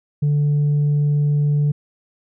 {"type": "tone", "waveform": "sine", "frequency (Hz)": 146.5, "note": "D3", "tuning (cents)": -4, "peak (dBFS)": -12, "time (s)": [0.22, 1.72], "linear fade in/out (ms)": 10, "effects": ["tanh soft clip ceiling -13 dBFS"]}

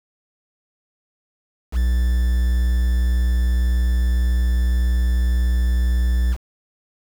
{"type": "tone with quantisation", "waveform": "triangle", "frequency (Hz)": 60.9, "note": "B1", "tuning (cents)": -24, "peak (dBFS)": -13, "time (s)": [1.72, 6.37], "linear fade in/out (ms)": 50, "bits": 6, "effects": []}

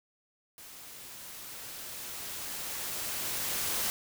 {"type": "noise with level ramp", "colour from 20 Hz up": "white", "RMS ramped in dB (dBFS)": [-49, -31], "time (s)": [0.58, 3.9], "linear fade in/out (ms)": 0, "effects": []}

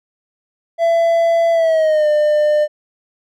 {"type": "tone with pitch glide", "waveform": "triangle", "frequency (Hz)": [670, 600.4], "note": ["E5", "D5"], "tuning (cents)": [28, 38], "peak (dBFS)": -9, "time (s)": [0.78, 2.68], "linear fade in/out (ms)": 50, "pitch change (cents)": -190, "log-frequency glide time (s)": [1.52, 2.08], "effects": []}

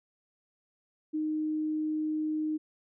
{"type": "tone", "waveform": "sine", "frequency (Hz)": 309, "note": "D#4", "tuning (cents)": -12, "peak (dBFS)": -28, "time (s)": [1.13, 2.58], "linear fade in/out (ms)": 20, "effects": []}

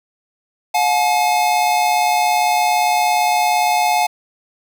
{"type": "tone pair together", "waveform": "square", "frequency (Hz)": [716.5, 854], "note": ["F5", "G#5"], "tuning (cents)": [44, 48], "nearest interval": "minor third", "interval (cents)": 304, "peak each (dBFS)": -17, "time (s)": [0.74, 4.07], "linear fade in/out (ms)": 10, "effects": []}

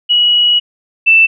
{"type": "tone pair in turn", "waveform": "sine", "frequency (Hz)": [2917, 2659], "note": ["F#7", "E7"], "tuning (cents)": [-25, 14], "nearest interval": "major second", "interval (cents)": 161, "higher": "first", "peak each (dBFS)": [-7, -4], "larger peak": "second", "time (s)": [[0.09, 0.6], [1.06, 1.27]], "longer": "first", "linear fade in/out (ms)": 20, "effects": []}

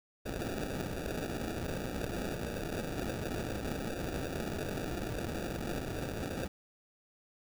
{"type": "noise with sample-and-hold", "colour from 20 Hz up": "violet", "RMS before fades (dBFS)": -37, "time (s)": [0.25, 6.48], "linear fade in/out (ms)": 10, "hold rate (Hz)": 1050, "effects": []}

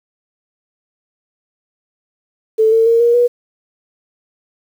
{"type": "tone with pitch steps", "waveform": "sine", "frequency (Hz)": [440, 450.5, 461.3, 472.4, 483.7], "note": ["A4", "A4", "A#4", "A#4", "B4"], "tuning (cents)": [0, 41, -18, 23, -36], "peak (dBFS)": -8, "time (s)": [2.58, 3.28], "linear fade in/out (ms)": 20, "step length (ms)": 140, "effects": ["7-bit"]}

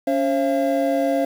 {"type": "tone cluster", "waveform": "triangle", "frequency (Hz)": [280.6, 536, 679], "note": ["C#4", "C5", "F5"], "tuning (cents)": [21, 42, -49], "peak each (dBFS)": -20, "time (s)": [0.07, 1.25], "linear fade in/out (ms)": 5, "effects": ["7-bit"]}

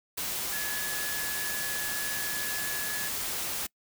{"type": "tone in noise", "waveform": "sine", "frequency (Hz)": 1700, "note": "G#6", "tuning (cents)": 40, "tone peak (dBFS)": -35, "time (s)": [0.52, 3.09], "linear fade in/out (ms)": 10, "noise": "white", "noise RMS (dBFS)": -33, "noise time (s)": [0.17, 3.67], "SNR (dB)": -5, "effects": ["noise-tail reverb RT60 0.1 s tail -25 dB re dry"]}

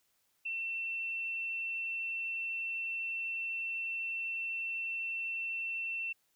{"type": "tone", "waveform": "sine", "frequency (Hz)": 2694, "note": "E7", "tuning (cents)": 37, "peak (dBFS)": -34, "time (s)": [0.45, 6.13], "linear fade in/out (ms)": 10, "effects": ["white hiss -75 dBFS RMS until 6.35 s"]}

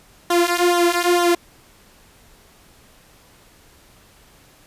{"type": "tone with flanger", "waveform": "sawtooth", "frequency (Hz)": 349.2, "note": "F4", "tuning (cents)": 0, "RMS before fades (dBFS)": -17, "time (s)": [0.3, 1.35], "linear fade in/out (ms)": 5, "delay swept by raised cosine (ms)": [0.41, 3.21], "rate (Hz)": 2.2, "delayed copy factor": -0.85, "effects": ["pink hiss -51 dBFS RMS until 4.66 s", "resampled to 32000 Hz"]}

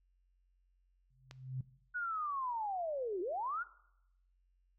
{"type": "tone with exponential growth", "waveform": "sine", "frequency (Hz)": 130, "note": "C3", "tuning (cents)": -11, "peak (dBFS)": -34, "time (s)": [1.1, 1.61], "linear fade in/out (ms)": 5, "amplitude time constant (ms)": 110}
{"type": "click", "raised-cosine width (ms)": 0.2, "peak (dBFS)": -31, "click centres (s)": 1.311}
{"type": "linear two-way sweep", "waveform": "sine", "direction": "down then up", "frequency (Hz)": [1480, 340, 1480], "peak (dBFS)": -35, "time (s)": [1.94, 3.64], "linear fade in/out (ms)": 20, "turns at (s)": 3.21}
{"effects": ["noise-tail reverb RT60 0.8 s tail -19 dB re dry", "added 45 Hz sine -70 dBFS peak until 4.78 s"]}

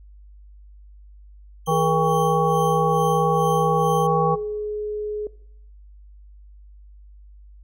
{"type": "tone with tremolo", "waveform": "15% pulse", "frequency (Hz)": 3136, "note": "G7", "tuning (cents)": 0, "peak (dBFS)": -28, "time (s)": [1.66, 4.07], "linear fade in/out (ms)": 5, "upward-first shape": "sine", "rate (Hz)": 2.3, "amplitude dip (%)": 80}
{"type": "harmonic tone", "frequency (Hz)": 160, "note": "D#3", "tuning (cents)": 49, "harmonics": [1, 3, 5, 7], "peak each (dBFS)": [-23, -23, -23, -23], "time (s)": [1.67, 4.36], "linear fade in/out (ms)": 20}
{"type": "tone", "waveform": "sine", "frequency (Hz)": 421.2, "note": "G#4", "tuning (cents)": 24, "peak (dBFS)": -24, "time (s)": [1.71, 5.27], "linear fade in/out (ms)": 2}
{"effects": ["noise-tail reverb RT60 0.7 s tail -20 dB re dry", "added 50 Hz sine -43 dBFS peak until 7.63 s"]}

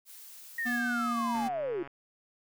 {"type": "noise", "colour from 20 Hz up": "blue", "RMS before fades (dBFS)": -49, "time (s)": [0.05, 0.82], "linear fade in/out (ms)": 50}
{"type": "linear sweep", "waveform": "sine", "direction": "down", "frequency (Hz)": [1889, 325], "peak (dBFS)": -30, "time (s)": [0.58, 1.83], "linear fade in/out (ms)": 5}
{"type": "tone with pitch glide", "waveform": "square", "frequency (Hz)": [241.5, 232.9], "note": ["B3", "A#3"], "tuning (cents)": [-39, -1], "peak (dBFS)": -32, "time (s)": [0.65, 1.49], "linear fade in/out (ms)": 20, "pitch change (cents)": -62, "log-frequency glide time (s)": [0.85, 1.25]}
{"type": "click train", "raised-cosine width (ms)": 0.5, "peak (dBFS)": -31, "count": 74, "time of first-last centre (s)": [1.35, 1.875], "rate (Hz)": 139}
{"effects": []}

